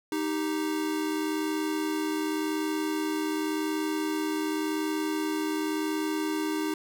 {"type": "tone pair together", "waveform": "square", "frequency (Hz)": [311.1, 392], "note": ["D#4", "G4"], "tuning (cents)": [0, 0], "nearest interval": "major third", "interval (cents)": 400, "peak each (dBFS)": [-29, -34], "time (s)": [0.12, 6.74], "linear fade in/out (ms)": 2, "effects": []}